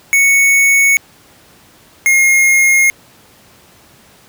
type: tone pair in turn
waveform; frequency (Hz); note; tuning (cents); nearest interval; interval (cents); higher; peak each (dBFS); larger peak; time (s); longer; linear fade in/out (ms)
square; 2217 / 2145; C#7 / C7; 0 / +42; minor second; 58; first; -8; neither; 0.13-0.97 / 2.06-2.9; neither; 0
effects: pink hiss -45 dBFS RMS until 4.28 s + high-pass 80 Hz 12 dB/octave